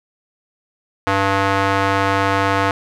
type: tone with band-pass filter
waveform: square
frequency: 98 Hz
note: G2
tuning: in tune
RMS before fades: -17 dBFS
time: 1.07-2.71 s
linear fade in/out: 0 ms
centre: 1200 Hz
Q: 1
effects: none